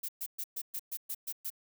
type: noise bursts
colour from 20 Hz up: violet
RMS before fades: -37 dBFS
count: 9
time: 0.03-1.503 s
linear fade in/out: 10 ms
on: 57 ms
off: 120 ms
effects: none